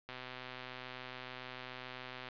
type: click train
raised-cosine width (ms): 0.3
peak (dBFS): -29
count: 280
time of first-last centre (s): 0.09-2.287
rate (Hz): 127
effects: resampled to 11025 Hz + 10-bit